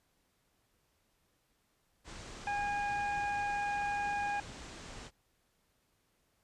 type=low-pass noise; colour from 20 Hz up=pink; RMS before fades=-48 dBFS; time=2.04-5.11 s; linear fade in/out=50 ms; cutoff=8300 Hz; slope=48 dB/octave
type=harmonic tone; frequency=817 Hz; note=G#5; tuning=29 cents flat; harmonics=1 / 2 / 3; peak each=-33 / -39 / -43 dBFS; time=2.47-4.4 s; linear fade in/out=2 ms
effects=pink hiss -75 dBFS RMS until 6.43 s + resampled to 32000 Hz